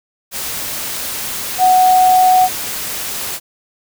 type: tone in noise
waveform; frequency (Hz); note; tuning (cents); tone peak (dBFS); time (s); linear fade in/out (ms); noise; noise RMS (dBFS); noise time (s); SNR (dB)
sine; 740; F#5; 0; -7; 1.58-2.49; 50; white; -23; 0.31-3.4; +13
effects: none